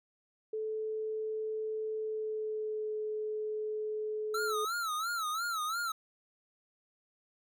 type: tone with pitch glide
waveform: sine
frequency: 435.3 to 428.8 Hz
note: A4 to A4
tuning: -19 to -45 cents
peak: -33 dBFS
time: 0.53-4.65 s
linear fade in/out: 5 ms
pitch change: -26 cents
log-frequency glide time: 1.97-2.93 s
type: tone with vibrato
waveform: square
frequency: 1318.5 Hz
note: E6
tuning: in tune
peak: -33 dBFS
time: 4.34-5.92 s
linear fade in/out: 5 ms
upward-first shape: sine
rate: 2.9 Hz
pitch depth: 130 cents each way
effects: none